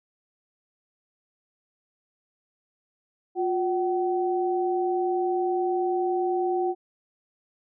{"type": "tone pair together", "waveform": "sine", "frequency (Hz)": [357, 758.6], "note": ["F4", "F#5"], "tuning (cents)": [38, 43], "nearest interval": "octave + minor second", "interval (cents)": 1305, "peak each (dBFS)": [-24, -27], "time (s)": [3.35, 6.75], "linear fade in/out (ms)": 50, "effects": []}